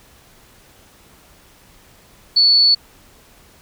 sine tone with amplitude modulation, 4441 Hz, C#8, 2 cents sharp, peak -8 dBFS, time 2.36-2.75 s, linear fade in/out 10 ms, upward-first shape sine, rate 212 Hz, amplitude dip 25%, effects pink hiss -49 dBFS RMS until 3.61 s

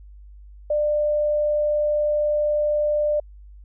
sine tone, 596 Hz, D5, 25 cents sharp, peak -18 dBFS, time 0.7-3.2 s, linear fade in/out 5 ms, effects added 50 Hz sine -41 dBFS peak until 3.64 s

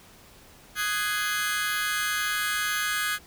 sawtooth chord, Ab dominant seventh, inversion second, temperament just, 1245.9 / 1495.1 / 1661.2 / 2077 Hz, Eb6 / Gb6 / Ab6 / C7, +2 / +18 / 0 / -13 cents, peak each -28 / -28 / -25 / -31 dBFS, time 0.75-3.19 s, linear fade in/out 50 ms, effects pink hiss -52 dBFS RMS until 3.26 s

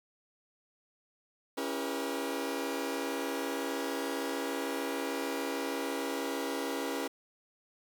sawtooth chord, C# diminished seventh, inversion none, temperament just, 277.2 / 332.6 / 399.1 / 479 Hz, C#4 / E4 / G4 / Bb4, 0 / +16 / +31 / +47 cents, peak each -33 / -36 / -36 / -34 dBFS, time 1.57-7.08 s, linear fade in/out 10 ms, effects 9-bit

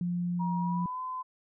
sine tone, 175.6 Hz, F3, 10 cents sharp, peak -28 dBFS, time 0.01-0.86 s, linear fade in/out 2 ms
sine tone with pitch glide, 952 to 1020.3 Hz, A#5 to C6, +36 to -44 cents, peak -33 dBFS, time 0.39-1.23 s, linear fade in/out 20 ms, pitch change +120 cents, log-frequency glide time 0.58-1.01 s
effects none

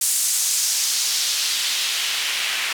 white noise with band-pass filter sweep, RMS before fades -22 dBFS, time 0.01-2.73 s, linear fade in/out 5 ms, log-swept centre 8400 to 2300 Hz, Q 1.3, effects none

